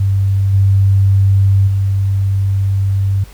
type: tone with level steps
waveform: sine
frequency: 97.8 Hz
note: G2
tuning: 4 cents flat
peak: -10 / -7 / -11 dBFS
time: 0-3.24 s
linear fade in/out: 5 ms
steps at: 0.53 / 1.67 s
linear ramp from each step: 10 ms
effects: added 50 Hz sine -35 dBFS peak until 3.33 s + pink hiss -43 dBFS RMS until 3.33 s